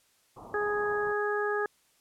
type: low-pass noise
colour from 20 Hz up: white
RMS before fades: -47 dBFS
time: 0.36-1.13 s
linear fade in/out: 10 ms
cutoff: 1200 Hz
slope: 96 dB/octave
type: harmonic tone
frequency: 415.3 Hz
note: G#4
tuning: in tune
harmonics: 1 / 2 / 3 / 4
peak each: -29 / -36 / -35 / -33 dBFS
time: 0.54-1.66 s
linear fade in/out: 2 ms
effects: white hiss -67 dBFS RMS until 2 s + low-pass 12000 Hz 12 dB/octave